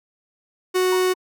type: tone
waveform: 45% pulse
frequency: 368.9 Hz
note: F#4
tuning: 5 cents flat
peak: -17 dBFS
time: 0.74-1.14 s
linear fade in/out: 20 ms
type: tone with exponential decay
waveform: sine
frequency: 953 Hz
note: A#5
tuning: 38 cents sharp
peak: -25 dBFS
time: 0.92-1.15 s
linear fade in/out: 5 ms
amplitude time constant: 48 ms
effects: none